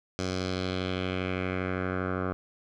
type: tone with low-pass filter sweep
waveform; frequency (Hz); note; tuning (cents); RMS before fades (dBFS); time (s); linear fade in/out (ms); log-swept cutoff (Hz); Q
10% pulse; 92.5; F#2; 0; -31; 0.19-2.33; 0; 5800 to 1200; 2.3
effects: none